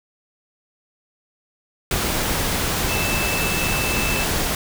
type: tone in noise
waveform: sine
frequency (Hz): 2637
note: E7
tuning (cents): 0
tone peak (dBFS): -25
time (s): 2.89-4.24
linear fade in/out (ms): 2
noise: pink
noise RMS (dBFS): -22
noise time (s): 1.91-4.55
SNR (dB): -6
effects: none